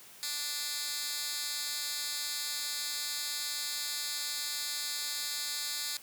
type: tone with high-pass filter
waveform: 10% pulse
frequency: 293.7 Hz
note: D4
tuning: in tune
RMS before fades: -36 dBFS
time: 0.23-5.97 s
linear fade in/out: 0 ms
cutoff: 4100 Hz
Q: 1.1
effects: white hiss -53 dBFS RMS until 6.02 s + high-pass 100 Hz 12 dB/octave